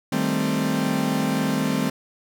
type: chord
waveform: 40% pulse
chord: A half-diminished seventh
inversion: second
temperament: equal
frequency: 155.56 / 196 / 220 / 261.6 Hz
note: Eb3 / G3 / A3 / C4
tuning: 0 / 0 / 0 / 0 cents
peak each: -27 / -26 / -26 / -24 dBFS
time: 0.12-1.9 s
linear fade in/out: 5 ms
effects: none